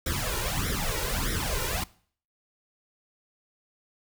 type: noise with flanger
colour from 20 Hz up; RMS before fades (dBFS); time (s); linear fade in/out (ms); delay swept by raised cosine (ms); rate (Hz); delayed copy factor
pink; -29; 0.06-1.84; 5; 0.54 to 2.14; 1.6; +0.9
effects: noise-tail reverb RT60 0.5 s tail -21 dB re dry